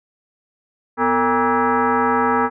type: tone with frequency modulation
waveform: sine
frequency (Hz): 249.5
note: B3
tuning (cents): +18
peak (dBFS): -14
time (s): 0.97-2.5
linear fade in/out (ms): 50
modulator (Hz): 352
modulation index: 3.7
effects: none